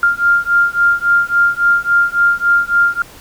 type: beating tone pair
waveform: sine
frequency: 1396.9 / 1400.5 Hz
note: F6 / F6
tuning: 0 / +4 cents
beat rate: 3.6 Hz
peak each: -13 dBFS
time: 0.03-3.02 s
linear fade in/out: 2 ms
effects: pink hiss -39 dBFS RMS until 3.2 s